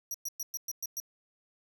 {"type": "tone bursts", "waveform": "sawtooth", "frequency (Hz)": 5780, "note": "F#8", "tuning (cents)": -41, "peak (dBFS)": -31, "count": 7, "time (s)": [0.11, 1.001], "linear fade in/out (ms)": 2, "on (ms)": 33, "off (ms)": 110, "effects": []}